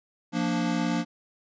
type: chord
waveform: square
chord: Bb major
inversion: second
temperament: equal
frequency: 174.61 / 233.1 / 293.7 Hz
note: F3 / Bb3 / D4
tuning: 0 / 0 / 0 cents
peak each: -30 / -29 / -30 dBFS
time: 0.32-1.05 s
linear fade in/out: 50 ms
effects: resampled to 16000 Hz